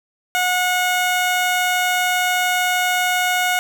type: tone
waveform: 15% pulse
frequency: 727 Hz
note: F#5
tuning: 31 cents flat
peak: -10 dBFS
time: 0.35-3.59 s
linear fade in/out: 0 ms
effects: none